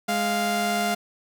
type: tone pair together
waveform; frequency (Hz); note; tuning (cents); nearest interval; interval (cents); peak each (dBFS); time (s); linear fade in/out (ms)
sawtooth; 207.7 / 698.5; G#3 / F5; 0 / 0; octave + major sixth; 2100; -23 / -20; 0.08-0.95; 10
effects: none